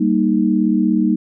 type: chord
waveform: sine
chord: Eb major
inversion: first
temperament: equal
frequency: 196 / 233.1 / 311.1 Hz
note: G3 / Bb3 / Eb4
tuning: 0 / 0 / 0 cents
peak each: -17 dBFS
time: 0-1.16 s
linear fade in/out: 10 ms
effects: none